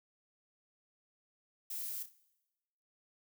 violet noise with echo, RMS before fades -41 dBFS, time 1.7-2.03 s, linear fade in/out 5 ms, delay 31 ms, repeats 3, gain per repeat -9 dB, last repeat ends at 2.123 s, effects noise-tail reverb RT60 1.0 s tail -20 dB re dry

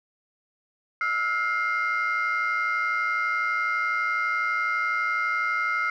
sine tone cluster, 1310 / 1422 / 2108 Hz, E6 / F6 / C7, -11 / +31 / +12 cents, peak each -26 dBFS, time 1.01-5.9 s, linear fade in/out 2 ms, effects tanh soft clip ceiling -18 dBFS

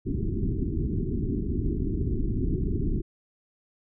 pink low-pass noise, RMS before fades -27 dBFS, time 0.05-3.02 s, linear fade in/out 20 ms, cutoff 400 Hz, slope 96 dB/octave, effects none

